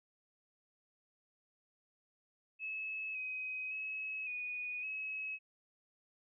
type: tone with pitch steps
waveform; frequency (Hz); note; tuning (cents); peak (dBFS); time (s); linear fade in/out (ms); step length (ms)
sine; 2590 / 2523 / 2570 / 2472 / 2566; E7 / D#7 / E7 / D#7 / E7; -31 / +23 / -45 / -12 / -47; -38; 2.59-5.39; 50; 560
effects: none